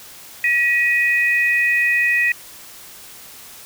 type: tone pair together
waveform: sine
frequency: 1919 / 2497 Hz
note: A#6 / D#7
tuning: +50 / +6 cents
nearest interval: perfect fourth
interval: 456 cents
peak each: -16 / -18 dBFS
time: 0.44-2.32 s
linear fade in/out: 2 ms
effects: white hiss -40 dBFS RMS until 3.65 s